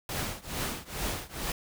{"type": "noise with tremolo", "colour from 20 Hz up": "pink", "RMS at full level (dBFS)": -31, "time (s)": [0.09, 1.52], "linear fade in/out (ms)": 2, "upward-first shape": "triangle", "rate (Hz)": 2.3, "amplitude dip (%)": 95, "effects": []}